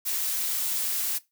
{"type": "noise", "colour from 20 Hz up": "blue", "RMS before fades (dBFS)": -28, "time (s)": [0.05, 1.19], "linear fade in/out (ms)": 20, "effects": ["noise-tail reverb RT60 0.2 s tail -19 dB re dry"]}